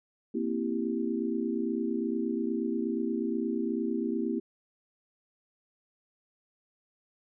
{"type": "chord", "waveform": "sine", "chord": "C dominant seventh", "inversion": "third", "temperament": "equal", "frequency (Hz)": [233.1, 261.6, 329.6, 392], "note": ["Bb3", "C4", "E4", "G4"], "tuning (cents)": [0, 0, 0, 0], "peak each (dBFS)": [-32, -34, -33, -35], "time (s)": [0.34, 4.4], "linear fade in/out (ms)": 10, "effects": []}